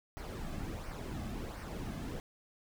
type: noise with flanger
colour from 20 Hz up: brown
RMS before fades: -41 dBFS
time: 0.17-2.2 s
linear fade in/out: 0 ms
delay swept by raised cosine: 0.27 to 2.17 ms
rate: 1.4 Hz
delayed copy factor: -0.55
effects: none